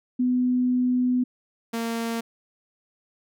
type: tone pair in turn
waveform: sine / sawtooth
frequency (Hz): 250 / 229.8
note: B3 / A#3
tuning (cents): +21 / -25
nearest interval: minor second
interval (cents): 146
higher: first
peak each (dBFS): -19 / -22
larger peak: first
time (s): 0.19-1.24 / 1.73-2.21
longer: first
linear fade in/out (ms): 10
effects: none